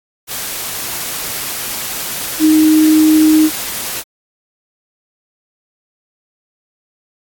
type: tone in noise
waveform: sine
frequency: 311.1 Hz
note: D#4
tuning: in tune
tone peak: -6 dBFS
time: 2.39-3.5 s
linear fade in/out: 50 ms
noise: white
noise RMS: -22 dBFS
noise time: 0.27-4.04 s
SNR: +13 dB
effects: AAC 64 kbps